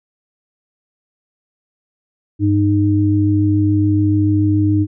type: tone pair together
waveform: sine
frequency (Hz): 100 / 307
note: G2 / D#4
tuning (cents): +35 / -23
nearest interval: octave + perfect fifth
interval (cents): 1942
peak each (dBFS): -14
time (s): 2.39-4.87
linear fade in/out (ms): 50
effects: none